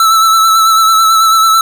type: tone with vibrato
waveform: square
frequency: 1318.5 Hz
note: E6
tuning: in tune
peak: -6 dBFS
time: 0-1.61 s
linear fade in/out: 2 ms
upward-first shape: sine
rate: 9.1 Hz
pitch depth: 27 cents each way
effects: 8-bit